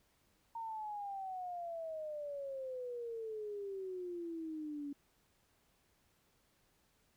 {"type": "exponential sweep", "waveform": "sine", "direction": "down", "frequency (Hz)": [924, 282.1], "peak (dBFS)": -40, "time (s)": [0.55, 4.93], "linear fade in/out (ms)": 5, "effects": ["pink hiss -74 dBFS RMS until 7.16 s"]}